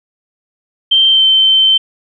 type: tone with pitch glide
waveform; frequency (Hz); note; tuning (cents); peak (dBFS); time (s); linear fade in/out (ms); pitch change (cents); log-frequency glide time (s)
sine; 3136 to 3098; G7 to G7; 0 to -21; -6; 0.91-1.78; 10; -21; 1.09-1.24
effects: none